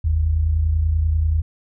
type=tone pair together; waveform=sine; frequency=49.16 / 79.5 Hz; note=G1 / D#2; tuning=+6 / +38 cents; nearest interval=minor sixth; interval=832 cents; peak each=-23 / -16 dBFS; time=0.04-1.42 s; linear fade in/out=10 ms; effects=none